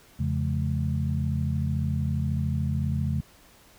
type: tone cluster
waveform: sine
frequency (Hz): 84.5 / 137.6 / 171.9 / 213.7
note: E2 / C#3 / F3 / G#3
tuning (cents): +43 / -12 / -27 / +50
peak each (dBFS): -28 / -27 / -35 / -32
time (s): 0.19-3.21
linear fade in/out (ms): 10
effects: pink hiss -55 dBFS RMS until 3.78 s